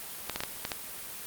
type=clicks; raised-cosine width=0.2 ms; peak=-13 dBFS; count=6; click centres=0.297 / 0.36 / 0.405 / 0.436 / 0.651 / 0.718 s; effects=white hiss -41 dBFS RMS until 1.26 s + Opus 32 kbps